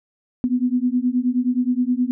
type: beating tone pair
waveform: sine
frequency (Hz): 244.2 / 253.7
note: B3 / B3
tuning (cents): -19 / +47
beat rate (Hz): 9.5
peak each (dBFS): -20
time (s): 0.44-2.11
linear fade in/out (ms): 0
effects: none